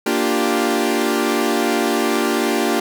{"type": "chord", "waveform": "sawtooth", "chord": "G minor seventh", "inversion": "first", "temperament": "equal", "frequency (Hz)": [233.1, 293.7, 349.2, 392], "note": ["Bb3", "D4", "F4", "G4"], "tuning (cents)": [0, 0, 0, 0], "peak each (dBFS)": -18, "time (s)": [0.06, 2.8], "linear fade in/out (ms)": 5, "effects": []}